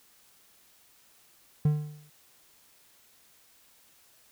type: tone with exponential decay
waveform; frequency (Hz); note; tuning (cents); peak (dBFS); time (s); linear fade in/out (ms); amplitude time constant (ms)
triangle; 150; D3; +37; -16; 1.65-2.1; 5; 96
effects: white hiss -61 dBFS RMS until 4.31 s